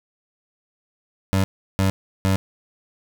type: tone bursts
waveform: 25% pulse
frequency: 96 Hz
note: G2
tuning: 36 cents flat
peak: -13 dBFS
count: 3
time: 1.33-2.36 s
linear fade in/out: 0 ms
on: 110 ms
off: 350 ms
effects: none